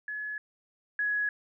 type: tone pair in turn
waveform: sine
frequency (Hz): 1700 / 1677.6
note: G#6 / G#6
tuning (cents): +40 / +17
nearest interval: unison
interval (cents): 23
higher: first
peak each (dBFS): -33 / -26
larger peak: second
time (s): 0.08-0.38 / 0.99-1.29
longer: neither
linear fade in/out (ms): 2
effects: none